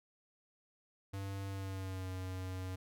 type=tone with pitch glide; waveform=square; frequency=98 to 92.93 Hz; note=G2 to F#2; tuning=0 to +8 cents; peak=-40 dBFS; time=1.13-2.76 s; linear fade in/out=10 ms; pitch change=-92 cents; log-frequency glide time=1.48-2.09 s; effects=none